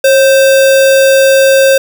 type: tone with sample-and-hold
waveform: sine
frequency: 541 Hz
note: C#5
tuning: 42 cents flat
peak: -3 dBFS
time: 0.04-1.78 s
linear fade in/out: 5 ms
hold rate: 2100 Hz
effects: none